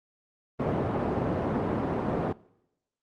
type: band-pass noise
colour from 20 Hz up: pink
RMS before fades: -28 dBFS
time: 0.59-2.33 s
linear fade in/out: 10 ms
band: 130 to 790 Hz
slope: 12 dB/octave
effects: noise-tail reverb RT60 0.8 s tail -22 dB re dry + Opus 32 kbps